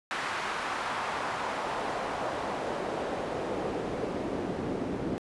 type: noise with band-pass filter sweep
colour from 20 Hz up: pink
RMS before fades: -33 dBFS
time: 0.11-5.18 s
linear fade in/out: 0 ms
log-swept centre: 1400 to 290 Hz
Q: 1.2
effects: resampled to 24000 Hz